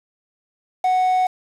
triangle tone with quantisation, 740 Hz, F#5, in tune, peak -13 dBFS, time 0.84-1.27 s, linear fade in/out 5 ms, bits 6, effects low-pass 10000 Hz 12 dB/octave

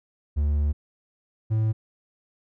triangle tone pair in turn, 73.42 / 109.77 Hz, D2 / A2, 0 / -4 cents, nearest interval perfect fifth, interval 696 cents, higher second, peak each -18 dBFS, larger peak neither, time 0.36-0.73 / 1.5-1.73 s, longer first, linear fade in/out 20 ms, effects none

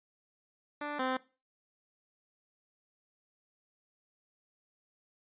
10% pulse tone pair in turn, 293.7 / 258.8 Hz, D4 / C4, 0 / -19 cents, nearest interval major second, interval 219 cents, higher first, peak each -27 / -22 dBFS, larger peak second, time 0.81-0.99 / 0.99-1.17 s, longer neither, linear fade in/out 5 ms, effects noise-tail reverb RT60 0.3 s tail -18 dB re dry + resampled to 8000 Hz

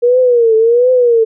sine tone with vibrato, 474.2 Hz, A#4, 30 cents sharp, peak -6 dBFS, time 0.02-1.25 s, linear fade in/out 20 ms, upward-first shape triangle, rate 1.4 Hz, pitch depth 140 cents each way, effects none

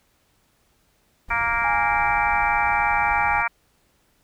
brown noise, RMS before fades -37 dBFS, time 1.28-3.43 s, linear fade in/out 10 ms
harmonic tone, 233.1 Hz, A#3, in tune, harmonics 3 / 4 / 5 / 6 / 7 / 8 / 9 / 10, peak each -33 / -26 / -29 / -26 / -31 / -30 / -35 / -25 dBFS, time 1.3-3.48 s, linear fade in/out 10 ms
sine tone, 829 Hz, G#5, 3 cents flat, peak -22 dBFS, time 1.64-3.41 s, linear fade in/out 5 ms
effects pink hiss -64 dBFS RMS until 4.23 s

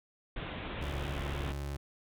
pink low-pass noise, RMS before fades -40 dBFS, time 0.36-1.52 s, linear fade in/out 5 ms, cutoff 3700 Hz, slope 96 dB/octave
30% pulse tone, 70.6 Hz, C#2, 32 cents sharp, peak -33 dBFS, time 0.81-1.77 s, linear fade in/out 10 ms
effects none

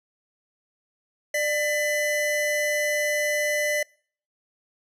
square tone pair together, 596.7 / 2007 Hz, D5 / B6, +27 / +27 cents, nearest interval octave + major sixth, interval 2100 cents, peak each -26 dBFS, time 1.34-3.83 s, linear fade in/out 5 ms, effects noise-tail reverb RT60 0.5 s tail -26 dB re dry + resampled to 32000 Hz

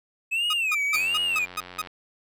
triangle tone with vibrato, 2552 Hz, D#7, 43 cents sharp, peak -21 dBFS, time 0.31-1.46 s, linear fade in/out 20 ms, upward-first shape sine, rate 1.4 Hz, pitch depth 210 cents each way
sawtooth tone bursts, 1252 Hz, D#6, 10 cents sharp, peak -22 dBFS, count 7, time 0.5-1.818 s, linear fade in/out 5 ms, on 34 ms, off 180 ms
sawtooth tone with exponential decay, 2292 Hz, D7, 43 cents flat, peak -19 dBFS, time 0.94-1.23 s, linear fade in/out 1 ms, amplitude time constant 61 ms
click train, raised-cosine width 0.3 ms, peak -24 dBFS, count 84, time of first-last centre 0.95-1.872 s, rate 90 Hz
effects none

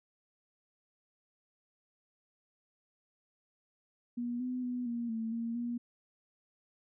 sine tone with pitch steps, 240.6 / 251.7 / 247.1 / 236 / 224.7 / 231.2 / 238.8 Hz, B3 / B3 / B3 / A#3 / A3 / A#3 / A#3, -45 / +33 / +1 / +22 / +37 / -14 / +42 cents, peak -33 dBFS, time 4.17-5.78 s, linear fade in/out 10 ms, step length 230 ms, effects none

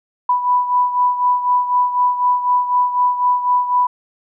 sine beating tone pair, 987.8 / 991.8 Hz, B5 / B5, 0 / +7 cents, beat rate 4 Hz, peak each -14 / -20 dBFS, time 0.29-3.87 s, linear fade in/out 5 ms, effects none

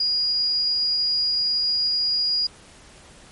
sine tone, 4875 Hz, D#8, 36 cents flat, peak -19 dBFS, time 0-2.47 s, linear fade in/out 5 ms, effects pink hiss -48 dBFS RMS until 3.31 s + MP3 48 kbps

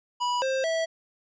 square tone with pitch steps, 979 / 529 / 653 Hz, B5 / C5 / E5, -15 / +19 / -17 cents, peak -25 dBFS, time 0.2-0.86 s, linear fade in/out 20 ms, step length 220 ms, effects resampled to 16000 Hz

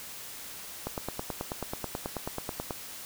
click train, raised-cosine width 1 ms, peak -18 dBFS, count 18, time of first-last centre 0.87-2.708 s, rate 9.25 Hz, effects white hiss -43 dBFS RMS until 3.05 s

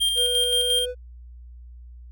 square tone with tremolo, 3194 Hz, G7, 32 cents sharp, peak -19 dBFS, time 0-0.86 s, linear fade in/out 20 ms, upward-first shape square, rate 5.7 Hz, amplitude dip 35%
triangle tone with pitch glide, 493.9 to 497 Hz, B4 to B4, 0 to +11 cents, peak -25 dBFS, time 0.15-0.95 s, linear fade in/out 50 ms, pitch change +11 cents, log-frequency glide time 0.51-0.77 s
effects added 60 Hz sine -40 dBFS peak until 2.11 s

